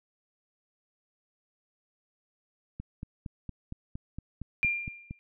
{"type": "click train", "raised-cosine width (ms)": 5, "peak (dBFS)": -25, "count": 11, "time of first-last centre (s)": [2.8, 5.109], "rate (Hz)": 4.33}
{"type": "tone with exponential decay", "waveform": "sine", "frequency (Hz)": 2391, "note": "D7", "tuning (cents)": 30, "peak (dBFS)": -21, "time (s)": [4.63, 5.19], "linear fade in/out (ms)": 0, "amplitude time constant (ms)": 120}
{"effects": []}